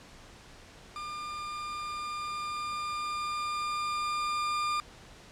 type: tone with level ramp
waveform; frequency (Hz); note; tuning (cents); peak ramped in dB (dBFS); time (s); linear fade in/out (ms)
40% pulse; 1202; D6; +40; -36 to -27; 0.96-4.8; 0
effects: pink hiss -52 dBFS RMS until 5.31 s + low-pass 7000 Hz 12 dB/octave